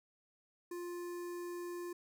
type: tone with notch filter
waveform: square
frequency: 350 Hz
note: F4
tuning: 4 cents sharp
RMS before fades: -43 dBFS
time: 0.71-1.93 s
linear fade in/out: 5 ms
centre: 3300 Hz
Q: 0.81
effects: none